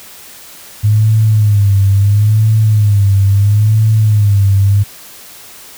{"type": "tone with vibrato", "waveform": "sine", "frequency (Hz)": 103.83, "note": "G#2", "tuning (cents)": 0, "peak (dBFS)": -6, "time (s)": [0.83, 4.84], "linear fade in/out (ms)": 20, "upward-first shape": "sine", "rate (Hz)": 0.74, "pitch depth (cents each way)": 96, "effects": ["white hiss -35 dBFS RMS until 5.77 s"]}